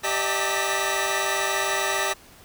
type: tone cluster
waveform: 15% pulse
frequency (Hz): 390.8 / 595 / 642 / 896 / 1959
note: G4 / D5 / E5 / A5 / B6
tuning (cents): -5 / +22 / -46 / +31 / -15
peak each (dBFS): -23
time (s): 0.03-2.14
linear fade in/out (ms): 20
effects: pink hiss -50 dBFS RMS until 2.44 s